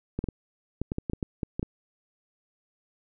clicks, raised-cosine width 3 ms, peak -16 dBFS, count 12, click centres 0.19 / 0.241 / 0.287 / 0.816 / 0.919 / 0.984 / 1.098 / 1.134 / 1.228 / 1.432 / 1.595 / 1.629 s, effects none

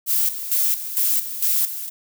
violet noise with tremolo, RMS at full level -19 dBFS, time 0.06-1.9 s, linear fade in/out 50 ms, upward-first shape square, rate 2.2 Hz, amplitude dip 70%, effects none

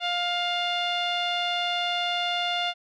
sawtooth tone with low-pass filter, 704 Hz, F5, 14 cents sharp, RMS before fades -27 dBFS, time 0-2.74 s, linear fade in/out 50 ms, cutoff 3300 Hz, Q 5.9, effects none

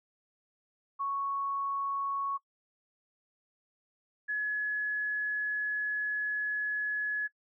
sine tone pair in turn, 1108.7 / 1696 Hz, C#6 / G#6, 0 / +36 cents, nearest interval perfect fifth, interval 736 cents, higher second, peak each -30 / -29 dBFS, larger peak second, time 0.99-2.38 / 4.28-7.28 s, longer second, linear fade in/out 20 ms, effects noise-tail reverb RT60 0.1 s tail -23 dB re dry

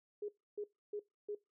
sine tone bursts, 415.3 Hz, G#4, in tune, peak -38 dBFS, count 4, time 0.22-1.35 s, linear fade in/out 5 ms, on 65 ms, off 290 ms, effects noise-tail reverb RT60 0.2 s tail -20 dB re dry

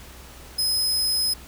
sawtooth tone, 5080 Hz, D#8, 35 cents sharp, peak -18 dBFS, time 0.58-1.34 s, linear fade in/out 10 ms, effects added 64 Hz sine -45 dBFS peak until 1.47 s + pink hiss -45 dBFS RMS until 1.47 s

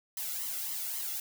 blue noise with flanger, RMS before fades -36 dBFS, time 0.17-1.2 s, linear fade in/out 2 ms, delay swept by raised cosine 0.97 to 1.49 ms, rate 3.7 Hz, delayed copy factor +0.7, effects none

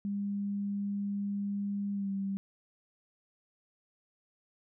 sine tone with pitch glide, 201.4 to 195.89 Hz, G3 to G3, +47 to -1 cents, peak -31 dBFS, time 0.05-2.37 s, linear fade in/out 0 ms, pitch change -48 cents, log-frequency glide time 1.93-2.1 s, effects none

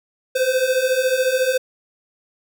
square beating tone pair, 506 / 520 Hz, B4 / C5, +42 / -11 cents, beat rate 14 Hz, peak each -22 / -19 dBFS, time 0.35-1.58 s, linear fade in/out 10 ms, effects none

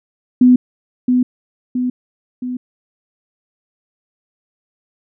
sine tone with echo, 250 Hz, B3, 21 cents sharp, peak -5 dBFS, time 0.41-0.56 s, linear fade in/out 5 ms, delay 670 ms, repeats 3, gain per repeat -5 dB, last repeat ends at 2.57 s, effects none

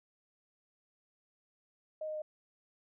sine tone with pitch steps, 622.3 / 617.6 / 613 Hz, D#5 / D#5 / D#5, 0 / -13 / -26 cents, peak -36 dBFS, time 2.01-2.22 s, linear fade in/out 5 ms, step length 70 ms, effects none

